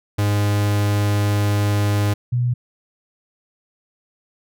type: tone pair in turn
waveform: 45% pulse / sine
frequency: 102.9 / 122.37 Hz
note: G#2 / B2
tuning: -16 / -16 cents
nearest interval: minor third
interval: 300 cents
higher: second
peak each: -16 / -16 dBFS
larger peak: neither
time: 0.18-2.14 / 2.32-2.54 s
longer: first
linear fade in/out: 10 ms
effects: none